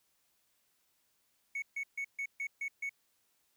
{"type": "tone bursts", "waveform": "triangle", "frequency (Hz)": 2217, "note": "C#7", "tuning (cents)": 0, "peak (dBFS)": -32, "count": 7, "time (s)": [1.55, 2.894], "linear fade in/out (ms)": 5, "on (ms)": 72, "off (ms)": 140, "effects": ["tanh soft clip ceiling -28 dBFS", "white hiss -75 dBFS RMS until 3.56 s"]}